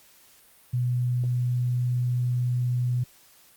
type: tone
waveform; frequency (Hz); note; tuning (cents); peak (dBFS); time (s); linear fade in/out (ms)
sine; 123.47; B2; 0; -22; 0.73-3.04; 10
effects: white hiss -56 dBFS RMS until 3.56 s + Opus 48 kbps